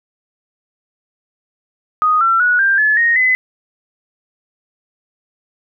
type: tone with pitch steps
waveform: sine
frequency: 1244.5 / 1349.3 / 1463 / 1586.2 / 1719.8 / 1864.6 / 2022 Hz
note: D#6 / E6 / F#6 / G6 / A6 / A#6 / B6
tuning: 0 / +40 / -20 / +20 / -40 / 0 / +40 cents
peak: -10 dBFS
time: 2.02-3.35 s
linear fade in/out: 0 ms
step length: 190 ms
effects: none